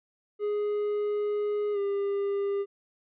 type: tone with pitch glide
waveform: triangle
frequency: 415.6 to 400.3 Hz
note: G#4 to G4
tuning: +1 to +36 cents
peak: -24 dBFS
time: 0.39-2.66 s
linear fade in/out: 50 ms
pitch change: -65 cents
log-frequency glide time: 1.73-1.78 s
effects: resampled to 8000 Hz